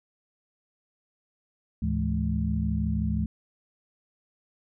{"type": "tone cluster", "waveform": "sine", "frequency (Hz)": [74.3, 107.6, 166.7, 212.6], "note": ["D2", "A2", "E3", "G#3"], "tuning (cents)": [21, -38, 20, 41], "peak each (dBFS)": [-28, -32, -31, -29], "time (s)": [1.82, 3.26], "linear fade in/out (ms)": 5, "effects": []}